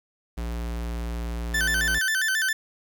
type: tone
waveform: square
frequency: 58.27 Hz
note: A#1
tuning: in tune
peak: -29 dBFS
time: 0.37-1.99 s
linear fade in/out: 10 ms
type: tone with vibrato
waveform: 40% pulse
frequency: 1644 Hz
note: G#6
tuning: 18 cents flat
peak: -21 dBFS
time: 1.54-2.53 s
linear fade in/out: 5 ms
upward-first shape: square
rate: 7.4 Hz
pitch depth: 120 cents each way
effects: 8-bit